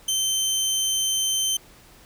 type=tone; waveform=20% pulse; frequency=3100 Hz; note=G7; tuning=20 cents flat; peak=-16 dBFS; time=0.08-1.57 s; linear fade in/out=5 ms; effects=pink hiss -51 dBFS RMS until 2.05 s